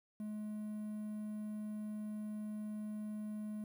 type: tone with quantisation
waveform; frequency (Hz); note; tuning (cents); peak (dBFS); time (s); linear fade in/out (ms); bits
triangle; 212.1; G#3; +37; -38; 0.2-3.64; 2; 11
effects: none